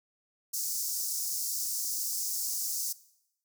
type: high-pass noise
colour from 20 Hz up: pink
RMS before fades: -33 dBFS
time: 0.53-2.93 s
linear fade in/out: 10 ms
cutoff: 5100 Hz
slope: 48 dB/octave
effects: noise-tail reverb RT60 0.8 s tail -19 dB re dry